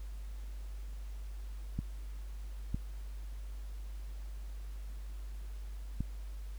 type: clicks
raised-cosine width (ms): 5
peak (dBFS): -22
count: 3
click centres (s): 1.79 / 2.745 / 6.006
effects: added 50 Hz sine -40 dBFS peak until 6.58 s + pink hiss -61 dBFS RMS until 6.58 s